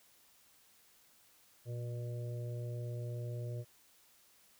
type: harmonic tone with a mistuned harmonic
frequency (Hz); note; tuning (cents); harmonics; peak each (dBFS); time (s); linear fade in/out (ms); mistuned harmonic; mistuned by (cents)
120.4; B2; -44; 1 / 3 / 4 / 5; -38 / -51 / -51 / -51; 1.65-3.65; 50; 1; -19
effects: white hiss -66 dBFS RMS until 4.59 s